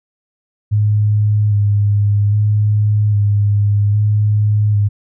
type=tone with vibrato; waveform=sine; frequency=103.9 Hz; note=G#2; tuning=1 cent sharp; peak=-10 dBFS; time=0.71-4.89 s; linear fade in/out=20 ms; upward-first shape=square; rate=0.62 Hz; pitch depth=21 cents each way; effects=none